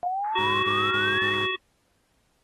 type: exponential sweep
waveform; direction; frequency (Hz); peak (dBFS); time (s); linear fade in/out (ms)
sine; up; 698.5 to 1900; -25; 0.03-1.34; 0
type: band-pass noise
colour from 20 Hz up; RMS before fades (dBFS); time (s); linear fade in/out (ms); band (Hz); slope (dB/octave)
pink; -43; 0.24-1.46; 5; 860 to 1800; 48
type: harmonic tone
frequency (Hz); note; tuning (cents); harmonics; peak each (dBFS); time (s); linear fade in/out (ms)
373.8; F#4; +18; 1 / 3 / 5 / 7 / 9; -30 / -30 / -30 / -30 / -30; 0.35-1.56; 10
type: tone bursts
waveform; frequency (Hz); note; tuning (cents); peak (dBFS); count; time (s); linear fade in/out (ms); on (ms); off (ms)
15% pulse; 103.2; G#2; -10; -29; 4; 0.39-1.461; 0; 240; 37
effects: pink hiss -69 dBFS RMS until 2.43 s + AAC 32 kbps